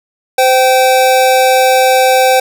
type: tone pair together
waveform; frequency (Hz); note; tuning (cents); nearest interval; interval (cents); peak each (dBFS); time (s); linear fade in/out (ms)
square; 516.6 / 774; C5 / G5; -22 / -22; perfect fifth; 700; -10; 0.38-2.4; 5
effects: none